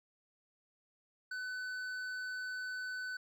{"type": "tone with hard clipping", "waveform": "triangle", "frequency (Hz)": 1505, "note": "F#6", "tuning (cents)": 29, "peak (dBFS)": -40, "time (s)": [1.31, 3.17], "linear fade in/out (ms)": 5, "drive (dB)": 11, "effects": []}